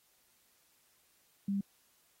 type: tone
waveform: sine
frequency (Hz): 198.5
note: G3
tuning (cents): +22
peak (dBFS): -30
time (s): 1.48-1.61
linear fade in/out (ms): 5
effects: white hiss -70 dBFS RMS until 2.2 s + AAC 48 kbps